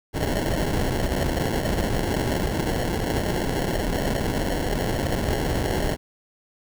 pink noise with sample-and-hold, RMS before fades -24 dBFS, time 0.13-5.97 s, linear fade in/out 50 ms, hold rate 1225 Hz, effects none

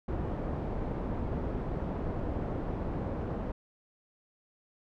pink low-pass noise, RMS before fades -34 dBFS, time 0.08-3.52 s, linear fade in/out 5 ms, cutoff 690 Hz, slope 12 dB/octave, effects none

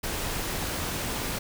pink noise, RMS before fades -31 dBFS, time 0.03-1.39 s, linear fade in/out 10 ms, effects none

